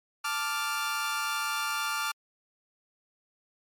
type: chord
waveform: sawtooth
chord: D minor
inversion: second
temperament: equal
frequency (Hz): 880 / 1174.7 / 1396.9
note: A5 / D6 / F6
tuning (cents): 0 / 0 / 0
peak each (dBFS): -33 / -29 / -28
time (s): 0.24-2.12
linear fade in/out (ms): 10
effects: MP3 64 kbps